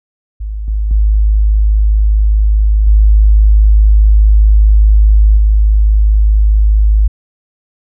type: tone with level steps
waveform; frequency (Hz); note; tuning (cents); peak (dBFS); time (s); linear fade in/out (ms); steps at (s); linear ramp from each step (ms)
sine; 52.4; G#1; +16; -17 / -11 / -6 / -3 / -5; 0.4-7.08; 10; 0.68 / 0.91 / 2.87 / 5.37; 2
effects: none